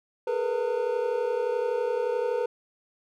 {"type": "tone cluster", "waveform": "triangle", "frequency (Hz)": [418.9, 460.5, 492.2, 907], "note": ["G#4", "A#4", "B4", "A#5"], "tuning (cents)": [15, -21, -6, -48], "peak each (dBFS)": [-30, -29, -25, -34], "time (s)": [0.27, 2.46], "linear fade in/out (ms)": 5, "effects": []}